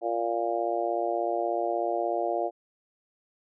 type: harmonic tone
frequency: 116.54 Hz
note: A#2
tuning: in tune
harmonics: 3 / 4 / 5 / 6 / 7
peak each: -32 / -34 / -31 / -29 / -37 dBFS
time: 0.01-2.51 s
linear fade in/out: 50 ms
effects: none